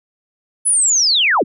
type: linear sweep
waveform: sine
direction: down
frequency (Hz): 10380 to 123.47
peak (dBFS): -11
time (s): 0.65-1.44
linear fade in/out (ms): 20
effects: none